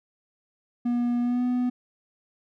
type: tone with pitch glide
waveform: triangle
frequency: 241 to 247.9 Hz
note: B3 to B3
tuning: -42 to +7 cents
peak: -20 dBFS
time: 0.85-1.7 s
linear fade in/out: 10 ms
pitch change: +49 cents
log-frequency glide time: 1.21-1.43 s
effects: none